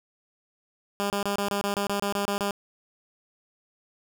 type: tone bursts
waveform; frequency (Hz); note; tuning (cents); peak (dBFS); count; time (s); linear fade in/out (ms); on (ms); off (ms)
10% pulse; 201.5; G3; +48; -17; 12; 1-2.508; 0; 100; 28
effects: none